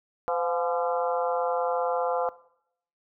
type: harmonic tone with a mistuned harmonic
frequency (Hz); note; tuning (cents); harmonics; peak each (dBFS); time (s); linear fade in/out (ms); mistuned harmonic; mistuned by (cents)
170.5; F3; -41; 3 / 4 / 5 / 6 / 7 / 8; -28 / -30 / -32 / -34 / -35 / -36; 0.28-2.29; 0; 4; +62
effects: noise-tail reverb RT60 0.7 s tail -19 dB re dry